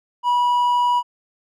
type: tone with hard clipping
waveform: sine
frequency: 974 Hz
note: B5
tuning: 24 cents flat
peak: -16 dBFS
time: 0.23-1.03 s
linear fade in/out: 50 ms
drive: 3 dB
effects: none